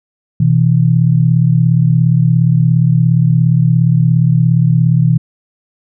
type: tone pair together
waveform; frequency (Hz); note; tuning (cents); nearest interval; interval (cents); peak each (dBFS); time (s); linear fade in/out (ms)
sine; 125 / 162.16; B2 / E3; +21 / -28; perfect fourth; 451; -10; 0.4-5.18; 5
effects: none